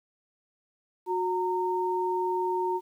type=tone pair together; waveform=sine; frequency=365 / 919.7 Hz; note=F#4 / A#5; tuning=-24 / -24 cents; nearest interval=octave + major third; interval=1600 cents; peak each=-28 dBFS; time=1.06-2.81 s; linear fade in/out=50 ms; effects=10-bit